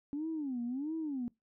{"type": "tone with vibrato", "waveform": "sine", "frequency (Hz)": 277.2, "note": "C#4", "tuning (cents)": 0, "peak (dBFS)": -33, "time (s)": [0.13, 1.28], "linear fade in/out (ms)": 0, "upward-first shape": "sine", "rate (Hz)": 1.5, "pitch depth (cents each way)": 270, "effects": ["noise-tail reverb RT60 0.2 s tail -24 dB re dry", "tanh soft clip ceiling -29 dBFS"]}